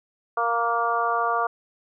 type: harmonic tone with a mistuned harmonic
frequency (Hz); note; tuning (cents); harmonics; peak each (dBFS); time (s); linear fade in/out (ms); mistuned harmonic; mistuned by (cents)
233.1; A#3; 0; 2 / 3 / 4 / 5 / 6; -30 / -26 / -29 / -24 / -30; 0.37-1.47; 5; 6; +15
effects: none